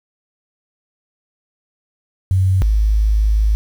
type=tone pair in turn; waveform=sine; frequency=94.2 / 52.87 Hz; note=F#2 / G#1; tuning=+32 / +32 cents; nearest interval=minor seventh; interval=1000 cents; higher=first; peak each=-11 dBFS; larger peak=neither; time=2.31-2.62 / 2.62-3.55 s; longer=second; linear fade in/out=0 ms; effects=7-bit